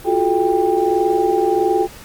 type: tone cluster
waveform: sine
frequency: 347.9 / 369.4 / 429.8 / 794 Hz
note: F4 / F#4 / A4 / G5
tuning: -7 / -3 / -41 / +22 cents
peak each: -19 dBFS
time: 0.04-1.88 s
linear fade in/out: 50 ms
effects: pink hiss -39 dBFS RMS until 2.04 s + Opus 32 kbps

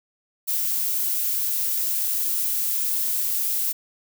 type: noise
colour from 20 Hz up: violet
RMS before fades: -24 dBFS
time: 0.47-3.73 s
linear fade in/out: 20 ms
effects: none

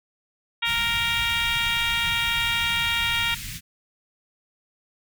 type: harmonic tone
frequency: 466.2 Hz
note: A#4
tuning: in tune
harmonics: 2 / 3 / 4 / 5 / 6 / 7 / 8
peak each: -33 / -31 / -30 / -27 / -29 / -29 / -30 dBFS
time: 0.62-3.35 s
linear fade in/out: 10 ms
type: band-stop noise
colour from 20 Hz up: pink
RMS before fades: -34 dBFS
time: 0.64-3.61 s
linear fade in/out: 50 ms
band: 180 to 1900 Hz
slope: 24 dB/octave
effects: none

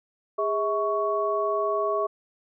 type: tone cluster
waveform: sine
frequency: 410.8 / 645 / 1115 Hz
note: G#4 / E5 / C#6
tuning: -19 / -38 / +10 cents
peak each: -27 dBFS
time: 0.38-2.07 s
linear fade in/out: 10 ms
effects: none

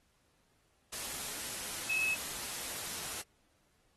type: tone in noise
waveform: sine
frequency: 2583 Hz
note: E7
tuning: 36 cents flat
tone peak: -30 dBFS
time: 1.89-2.15 s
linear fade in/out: 10 ms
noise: white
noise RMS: -40 dBFS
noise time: 0.92-3.22 s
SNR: +7 dB
effects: pink hiss -73 dBFS RMS until 3.96 s + AAC 32 kbps

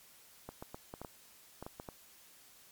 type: clicks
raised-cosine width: 1 ms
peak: -29 dBFS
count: 10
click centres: 0.49 / 0.625 / 0.745 / 0.939 / 1.016 / 1.048 / 1.626 / 1.665 / 1.799 / 1.888 s
effects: white hiss -60 dBFS RMS until 2.71 s + MP3 96 kbps

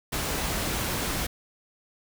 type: noise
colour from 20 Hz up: pink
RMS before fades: -29 dBFS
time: 0.12-1.27 s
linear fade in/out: 10 ms
effects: none

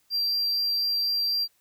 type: tone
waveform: triangle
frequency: 4726 Hz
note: D8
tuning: 10 cents sharp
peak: -22 dBFS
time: 0.1-1.48 s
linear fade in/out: 50 ms
effects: white hiss -67 dBFS RMS until 1.6 s

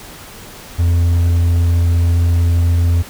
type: tone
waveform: triangle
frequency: 85.5 Hz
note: F2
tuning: 36 cents flat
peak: -8 dBFS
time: 0.78-3.03 s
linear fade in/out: 20 ms
effects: pink hiss -35 dBFS RMS until 3.09 s

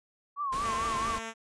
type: tone with vibrato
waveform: sine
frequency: 1108.7 Hz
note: C#6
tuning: in tune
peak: -29 dBFS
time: 0.36-1.2 s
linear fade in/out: 50 ms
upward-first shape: triangle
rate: 4.5 Hz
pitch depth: 120 cents each way
type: noise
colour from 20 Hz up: pink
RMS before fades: -39 dBFS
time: 0.52-1.19 s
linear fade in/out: 10 ms
type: tone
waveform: 5% pulse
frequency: 225.4 Hz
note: A3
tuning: 42 cents sharp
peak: -25 dBFS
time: 0.61-1.34 s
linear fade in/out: 50 ms
effects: resampled to 22050 Hz

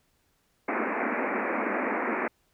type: band-pass noise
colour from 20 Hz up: pink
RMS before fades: -29 dBFS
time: 0.68-2.28 s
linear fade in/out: 5 ms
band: 210 to 2400 Hz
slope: 96 dB/octave
effects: pink hiss -70 dBFS RMS until 2.53 s

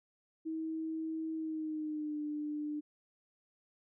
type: tone with pitch glide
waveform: sine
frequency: 320 to 298.6 Hz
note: D#4 to D4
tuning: +49 to +29 cents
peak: -35 dBFS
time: 0.45-2.81 s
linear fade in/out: 20 ms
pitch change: -120 cents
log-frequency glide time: 1.34-2.19 s
effects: none

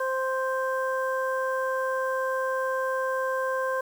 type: harmonic tone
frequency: 523.3 Hz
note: C5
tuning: in tune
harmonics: 1 / 2 / 3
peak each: -27 / -30 / -32 dBFS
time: 0-3.81 s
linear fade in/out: 5 ms
effects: 8-bit

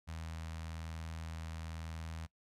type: tone with notch filter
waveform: sawtooth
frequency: 81 Hz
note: E2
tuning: 30 cents flat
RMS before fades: -44 dBFS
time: 0.07-2.27 s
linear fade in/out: 20 ms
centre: 370 Hz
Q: 0.67
effects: noise-tail reverb RT60 0.1 s tail -21 dB re dry + low-pass 10000 Hz 12 dB/octave

